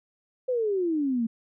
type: exponential sweep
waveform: sine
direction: down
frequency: 522 to 220.5 Hz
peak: -23 dBFS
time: 0.48-1.27 s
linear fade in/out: 10 ms
effects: none